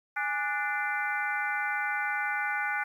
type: harmonic tone with a mistuned harmonic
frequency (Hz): 294.5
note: D4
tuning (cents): +5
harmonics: 3 / 4 / 5 / 6 / 7 / 8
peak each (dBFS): -34 / -40 / -31 / -38 / -35 / -40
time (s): 0.16-2.84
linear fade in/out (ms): 10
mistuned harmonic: 3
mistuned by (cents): -110
effects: 10-bit